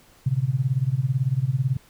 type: tone with tremolo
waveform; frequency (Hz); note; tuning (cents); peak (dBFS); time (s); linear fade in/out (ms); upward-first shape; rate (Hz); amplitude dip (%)
sine; 130.81; C3; 0; -16; 0.26-1.77; 5; sine; 18; 90
effects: pink hiss -55 dBFS RMS until 1.89 s